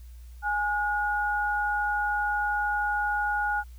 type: tone pair together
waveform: sine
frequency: 830.6 / 1443.5 Hz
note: G#5 / F#6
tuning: 0 / -43 cents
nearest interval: minor seventh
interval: 957 cents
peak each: -27 dBFS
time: 0.42-3.64 s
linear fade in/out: 50 ms
effects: added 60 Hz sine -42 dBFS peak until 3.78 s + white hiss -62 dBFS RMS until 3.78 s